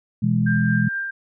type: chord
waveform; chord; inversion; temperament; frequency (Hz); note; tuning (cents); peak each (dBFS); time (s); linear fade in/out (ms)
sine; E major; second; equal; 123.47 / 164.81 / 207.7; B2 / E3 / G#3; 0 / 0 / 0; -21 / -22 / -20; 0.22-0.89; 10
type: tone with tremolo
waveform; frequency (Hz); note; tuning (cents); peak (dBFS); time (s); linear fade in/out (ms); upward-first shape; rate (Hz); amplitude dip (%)
sine; 1589; G6; +23; -22; 0.46-1.11; 10; triangle; 4.4; 40
effects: none